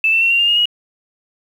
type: tone with pitch steps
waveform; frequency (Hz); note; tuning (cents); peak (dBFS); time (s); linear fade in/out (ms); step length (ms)
sine; 2637 / 2678 / 2721 / 2763 / 2807 / 2851 / 2896; E7 / E7 / F7 / F7 / F7 / F7 / F#7; 0 / +27 / -46 / -19 / +8 / +35 / -38; -11; 0.04-0.656; 2; 88
effects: 7-bit